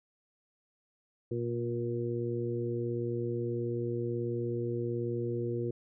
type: harmonic tone with a mistuned harmonic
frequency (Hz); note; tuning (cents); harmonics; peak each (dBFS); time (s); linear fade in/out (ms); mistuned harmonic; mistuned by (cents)
118.6; A#2; +30; 1 / 2 / 3 / 4; -35 / -40 / -34 / -38; 1.31-5.71; 5; 1; +16
effects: none